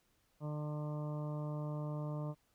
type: harmonic tone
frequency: 150 Hz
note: D3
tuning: 37 cents sharp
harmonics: 1 / 2 / 3 / 4 / 5 / 6 / 7 / 8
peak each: -38 / -47 / -52 / -47 / -60 / -55 / -54 / -58 dBFS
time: 0.4-2.35 s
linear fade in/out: 50 ms
effects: pink hiss -75 dBFS RMS until 2.54 s